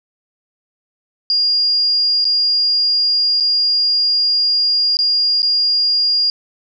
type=tone with dropouts; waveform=sine; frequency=4830 Hz; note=D8; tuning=48 cents sharp; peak=-12 dBFS; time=1.3-6.3 s; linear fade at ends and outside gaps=1 ms; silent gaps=2.244-2.252 / 3.401-3.406 / 4.97-4.989 / 5.42-5.429 s; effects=none